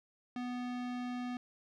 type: tone with low-pass filter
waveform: square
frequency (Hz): 246.9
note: B3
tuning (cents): 0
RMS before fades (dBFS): -39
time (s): 0.36-1.37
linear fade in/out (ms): 2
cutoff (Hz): 3800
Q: 0.7
effects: 13-bit